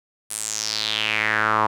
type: tone with band-pass filter sweep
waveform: sawtooth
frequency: 108.2 Hz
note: A2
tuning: 29 cents flat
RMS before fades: -23 dBFS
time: 0.3-1.67 s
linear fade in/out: 10 ms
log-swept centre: 9900 to 990 Hz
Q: 4.2
effects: none